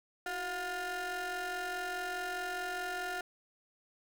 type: ring-modulated tone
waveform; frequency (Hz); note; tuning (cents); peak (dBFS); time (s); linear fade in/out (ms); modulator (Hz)
30% pulse; 349.2; F4; 0; -30; 0.26-3.21; 2; 1070
effects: none